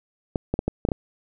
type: clicks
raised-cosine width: 2 ms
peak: -9 dBFS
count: 7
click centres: 0.358 / 0.54 / 0.591 / 0.68 / 0.851 / 0.888 / 0.918 s
effects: none